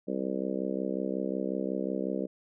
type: harmonic tone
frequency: 65.5 Hz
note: C2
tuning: 2 cents sharp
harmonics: 3 / 4 / 5 / 6 / 7 / 8 / 9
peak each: -35 / -36 / -36 / -39 / -37 / -38 / -40 dBFS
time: 0.07-2.27 s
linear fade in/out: 20 ms
effects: none